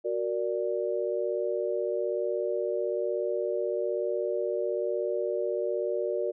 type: chord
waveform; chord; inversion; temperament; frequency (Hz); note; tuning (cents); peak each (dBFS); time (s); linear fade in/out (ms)
sine; Gb augmented; none; equal; 370 / 466.2 / 587.3; Gb4 / Bb4 / D5; 0 / 0 / 0; -31; 0.04-6.32; 20
effects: none